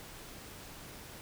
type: silence
effects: pink hiss -49 dBFS RMS until 1.21 s